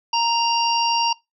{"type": "harmonic tone", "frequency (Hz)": 932, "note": "A#5", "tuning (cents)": -1, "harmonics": [1, 3, 5, 6], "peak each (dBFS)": [-19, -24, -26, -27], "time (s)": [0.13, 1.13], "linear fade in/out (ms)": 5, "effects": ["noise-tail reverb RT60 0.2 s tail -23 dB re dry"]}